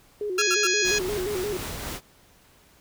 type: tone with vibrato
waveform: sine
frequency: 390.8 Hz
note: G4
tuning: 5 cents flat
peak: -26 dBFS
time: 0.21-1.57 s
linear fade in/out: 2 ms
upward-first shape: square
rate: 5.7 Hz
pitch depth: 110 cents each way
type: harmonic tone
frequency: 833 Hz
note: G#5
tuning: 5 cents sharp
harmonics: 2 / 3 / 4 / 5 / 6 / 7 / 8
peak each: -27 / -27 / -32 / -30 / -32 / -33 / -28 dBFS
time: 0.38-0.99 s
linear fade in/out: 10 ms
type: tone bursts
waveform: sawtooth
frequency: 1358 Hz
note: F6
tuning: 49 cents flat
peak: -21 dBFS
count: 3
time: 0.38-0.67 s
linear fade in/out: 2 ms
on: 38 ms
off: 88 ms
type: noise with tremolo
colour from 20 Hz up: pink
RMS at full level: -33 dBFS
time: 0.83-2.01 s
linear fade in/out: 50 ms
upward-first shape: sine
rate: 4 Hz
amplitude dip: 25%
effects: pink hiss -57 dBFS RMS until 2.8 s